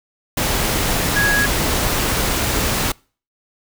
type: tone in noise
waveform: sine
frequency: 1661.2 Hz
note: G#6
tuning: in tune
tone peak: -15 dBFS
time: 1.16-1.46 s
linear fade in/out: 5 ms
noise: pink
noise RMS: -19 dBFS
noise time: 0.37-2.92 s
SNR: +1 dB
effects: noise-tail reverb RT60 0.4 s tail -26 dB re dry